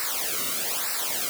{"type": "noise with flanger", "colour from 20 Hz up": "white", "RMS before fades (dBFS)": -28, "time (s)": [0, 1.29], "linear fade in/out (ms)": 0, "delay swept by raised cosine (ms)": [0.3, 1.22], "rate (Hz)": 1.1, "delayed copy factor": -0.9, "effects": []}